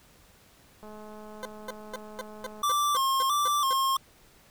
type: click train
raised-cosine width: 1 ms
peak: -33 dBFS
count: 382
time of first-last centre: 0.83-2.619 s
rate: 213 Hz
type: tone bursts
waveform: 20% pulse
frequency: 512 Hz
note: C5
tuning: 38 cents flat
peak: -28 dBFS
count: 10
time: 1.43-3.73 s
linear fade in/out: 0 ms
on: 23 ms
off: 230 ms
type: tone with vibrato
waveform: square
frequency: 1120 Hz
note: C#6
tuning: 18 cents sharp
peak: -24 dBFS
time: 2.63-3.97 s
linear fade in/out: 5 ms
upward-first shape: square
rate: 1.5 Hz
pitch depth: 76 cents each way
effects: pink hiss -58 dBFS RMS until 4.5 s